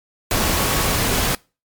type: tone in noise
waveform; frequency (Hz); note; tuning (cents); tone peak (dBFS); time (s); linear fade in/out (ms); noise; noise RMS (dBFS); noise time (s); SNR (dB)
sine; 1108.7; C#6; 0; -30; 0.34-0.96; 2; pink; -19; 0.31-1.35; -14
effects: noise-tail reverb RT60 0.3 s tail -24 dB re dry + MP3 96 kbps